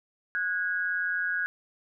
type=tone pair together; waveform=sine; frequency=1465 / 1644.4 Hz; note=F#6 / G#6; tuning=-18 / -18 cents; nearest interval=major second; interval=200 cents; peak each=-29 / -29 dBFS; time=0.35-1.46 s; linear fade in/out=0 ms; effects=none